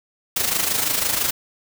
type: noise with amplitude modulation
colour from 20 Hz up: white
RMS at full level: -19 dBFS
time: 0.36-1.31 s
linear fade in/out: 5 ms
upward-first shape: sine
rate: 26 Hz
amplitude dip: 60%
effects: none